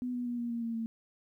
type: tone with pitch steps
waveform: sine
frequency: 248.8 / 244.9 / 241.2 / 237.4 / 233.8 / 230.1 / 226.6 Hz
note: B3 / B3 / B3 / A#3 / A#3 / A#3 / A#3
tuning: +13 / -14 / -41 / +32 / +5 / -22 / -49 cents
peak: -32 dBFS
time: 0.02-0.86 s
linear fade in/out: 0 ms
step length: 120 ms
effects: 12-bit